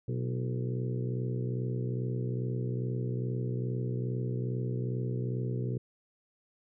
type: harmonic tone with a mistuned harmonic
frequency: 62.4 Hz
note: B1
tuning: 19 cents sharp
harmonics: 2 / 3 / 4 / 5 / 6 / 7 / 8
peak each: -31 / -40 / -43 / -45 / -42 / -42 / -49 dBFS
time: 0.08-5.78 s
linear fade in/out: 5 ms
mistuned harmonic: 5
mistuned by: +81 cents
effects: none